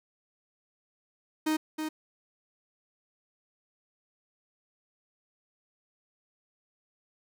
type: tone with echo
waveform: 45% pulse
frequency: 311.1 Hz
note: D#4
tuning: in tune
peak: -25 dBFS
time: 1.46-1.57 s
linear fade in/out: 10 ms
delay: 320 ms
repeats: 1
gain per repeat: -6 dB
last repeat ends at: 1.89 s
effects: none